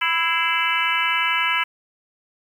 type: harmonic tone with a mistuned harmonic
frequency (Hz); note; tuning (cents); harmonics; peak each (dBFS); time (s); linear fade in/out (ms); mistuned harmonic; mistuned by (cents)
330.6; E4; +5; 3 / 4 / 5 / 6 / 7 / 8 / 9; -26 / -26 / -26 / -26 / -26 / -26 / -26; 0.01-1.64; 10; 6; +78
effects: 8-bit